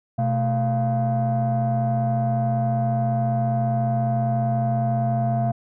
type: tone cluster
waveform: sine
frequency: 125.4 / 220 / 691 Hz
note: B2 / A3 / F5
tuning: +27 / 0 / -19 cents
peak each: -20 / -25 / -22 dBFS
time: 0.18-5.52 s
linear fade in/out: 10 ms
effects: tanh soft clip ceiling -15 dBFS